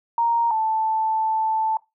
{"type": "tone pair in turn", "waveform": "sine", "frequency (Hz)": [932.3, 880], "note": ["A#5", "A5"], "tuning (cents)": [0, 0], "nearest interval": "minor second", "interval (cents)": 100, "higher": "first", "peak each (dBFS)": [-17, -19], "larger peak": "first", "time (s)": [[0.18, 0.51], [0.51, 1.77]], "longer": "second", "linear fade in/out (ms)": 2, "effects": ["noise-tail reverb RT60 0.2 s tail -20 dB re dry"]}